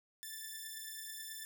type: beating tone pair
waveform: 5% pulse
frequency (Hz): 1761 / 1770.2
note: A6 / A6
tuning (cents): +1 / +10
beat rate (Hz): 9.2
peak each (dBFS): -35 / -38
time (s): 0.23-1.45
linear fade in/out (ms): 0
effects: none